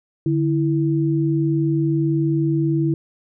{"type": "tone pair together", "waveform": "sine", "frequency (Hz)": [146.83, 328.2], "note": ["D3", "E4"], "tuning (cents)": [0, -8], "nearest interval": "octave + major second", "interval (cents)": 1392, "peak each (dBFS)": -19, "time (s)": [0.26, 2.94], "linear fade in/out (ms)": 2, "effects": []}